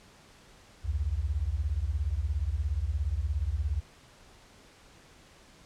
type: beating tone pair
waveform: sine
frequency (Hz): 64.5 / 81.5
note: C2 / E2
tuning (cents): -24 / -19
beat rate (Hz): 17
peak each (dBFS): -30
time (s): 0.84-3.81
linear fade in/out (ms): 20
effects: pink hiss -56 dBFS RMS until 5.65 s + low-pass 8000 Hz 12 dB/octave